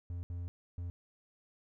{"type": "tone bursts at uneven times", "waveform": "triangle", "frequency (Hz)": 87.31, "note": "F2", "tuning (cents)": 0, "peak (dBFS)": -35, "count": 3, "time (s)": [[0.1, 0.23], [0.3, 0.48], [0.78, 0.9]], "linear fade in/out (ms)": 0, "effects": []}